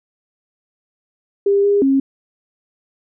sine tone with pitch steps, 400 / 405 / 271 Hz, G4 / G#4 / C#4, +35 / -43 / -39 cents, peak -11 dBFS, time 1.46-2 s, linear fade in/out 5 ms, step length 180 ms, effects none

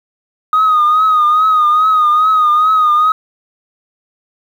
sine tone with vibrato, 1244.5 Hz, D#6, in tune, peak -6 dBFS, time 0.53-3.12 s, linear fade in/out 2 ms, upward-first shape triangle, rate 2.4 Hz, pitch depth 65 cents each way, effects tanh soft clip ceiling -5 dBFS + 7-bit

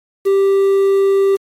triangle tone with quantisation, 392 Hz, G4, in tune, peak -8 dBFS, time 0.25-1.37 s, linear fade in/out 20 ms, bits 6, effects AAC 48 kbps

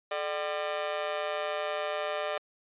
sawtooth tone with amplitude modulation, 599 Hz, D5, 34 cents sharp, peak -22 dBFS, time 0.11-2.38 s, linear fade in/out 5 ms, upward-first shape sine, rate 167 Hz, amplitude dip 95%, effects resampled to 8000 Hz

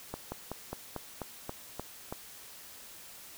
slowing click train, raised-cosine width 1 ms, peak -22 dBFS, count 9, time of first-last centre 0.14-2.125 s, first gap 180 ms, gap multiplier 1.09, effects white hiss -50 dBFS RMS until 3.37 s

